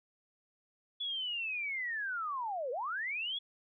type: linear two-way sweep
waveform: sine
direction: down then up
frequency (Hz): 3429 to 466.2 to 3429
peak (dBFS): -34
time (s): 1-3.39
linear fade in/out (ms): 10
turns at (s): 2.71
effects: none